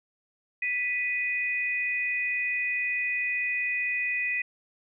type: tone pair together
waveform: sine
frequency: 1975.5 / 2489 Hz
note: B6 / D#7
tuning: 0 / 0 cents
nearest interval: major third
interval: 400 cents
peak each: -29 / -28 dBFS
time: 0.62-4.42 s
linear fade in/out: 5 ms
effects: none